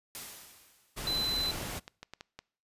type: noise with exponential decay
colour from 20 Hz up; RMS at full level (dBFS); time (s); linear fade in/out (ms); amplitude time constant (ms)
white; -40; 0.15-1.21; 0; 230
type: noise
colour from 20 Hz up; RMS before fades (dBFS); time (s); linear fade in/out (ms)
pink; -38; 0.96-1.8; 20
type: tone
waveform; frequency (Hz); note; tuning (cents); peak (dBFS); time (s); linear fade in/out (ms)
triangle; 4029; B7; +34; -28; 1.07-1.51; 2
type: clicks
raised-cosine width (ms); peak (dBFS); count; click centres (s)
0.2; -26; 7; 1.405 / 1.448 / 1.879 / 2.03 / 2.136 / 2.209 / 2.39
effects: noise-tail reverb RT60 0.5 s tail -24 dB re dry + resampled to 32000 Hz

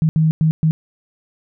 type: tone bursts at uneven times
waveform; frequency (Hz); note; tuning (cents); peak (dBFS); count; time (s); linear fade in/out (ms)
sine; 158.2; D#3; +29; -11; 4; 0.02-0.09 / 0.16-0.31 / 0.41-0.51 / 0.63-0.71; 0
effects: none

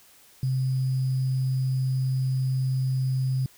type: tone with sample-and-hold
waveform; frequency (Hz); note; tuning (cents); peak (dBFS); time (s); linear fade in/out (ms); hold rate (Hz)
sine; 130.81; C3; 0; -22; 0.43-3.46; 2; 4900
effects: white hiss -55 dBFS RMS until 3.57 s

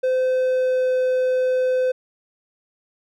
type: tone with pitch glide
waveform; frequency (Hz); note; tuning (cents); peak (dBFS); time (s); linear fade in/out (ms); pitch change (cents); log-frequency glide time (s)
triangle; 514 to 510.7; C5 to C5; -31 to -42; -15; 0.03-1.92; 10; -11; 0.22-0.93
effects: none

